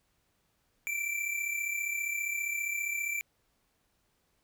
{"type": "tone pair together", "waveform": "square", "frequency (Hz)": [2314, 2349], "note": ["D7", "D7"], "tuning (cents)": [-26, 0], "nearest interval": "unison", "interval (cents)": 26, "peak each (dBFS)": [-38, -33], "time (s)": [0.87, 3.21], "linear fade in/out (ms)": 0, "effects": ["pink hiss -74 dBFS RMS until 4.43 s"]}